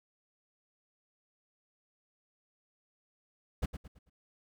brown noise with echo, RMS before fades -31 dBFS, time 3.62-3.66 s, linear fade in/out 10 ms, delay 110 ms, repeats 4, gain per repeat -9 dB, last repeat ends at 4.1 s, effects none

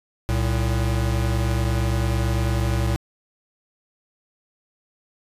square tone pair together, 64.16 / 113.2 Hz, C2 / A2, -33 / +50 cents, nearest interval minor seventh, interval 983 cents, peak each -23 dBFS, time 0.29-2.96 s, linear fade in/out 0 ms, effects resampled to 32000 Hz

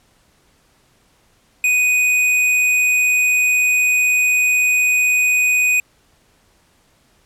sine tone with tanh clipping, 2489 Hz, D#7, in tune, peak -14 dBFS, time 1.64-5.8 s, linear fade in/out 2 ms, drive 16 dB, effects pink hiss -57 dBFS RMS until 7.25 s + low-pass 12000 Hz 12 dB/octave

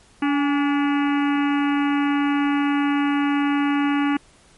harmonic tone with a mistuned harmonic, 287.1 Hz, D4, 39 cents flat, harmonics 1 / 3 / 4 / 5 / 6 / 7 / 8 / 9 / 10, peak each -18 / -28 / -30 / -32 / -34 / -35 / -36 / -37 / -38 dBFS, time 0.22-4.17 s, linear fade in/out 5 ms, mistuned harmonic 3, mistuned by -62 cents, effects pink hiss -53 dBFS RMS until 4.57 s + MP3 48 kbps

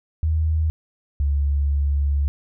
sine tone pair in turn, 79 / 71.03 Hz, D#2 / C#2, +27 / +43 cents, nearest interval major second, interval 184 cents, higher first, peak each -17 dBFS, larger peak neither, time 0.23-0.7 / 1.2-2.28 s, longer second, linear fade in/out 0 ms, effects none

